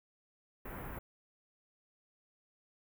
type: band-stop noise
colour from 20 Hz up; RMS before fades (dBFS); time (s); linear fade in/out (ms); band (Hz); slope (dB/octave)
pink; -44; 0.65-0.99; 5; 2000 to 14000; 24
effects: none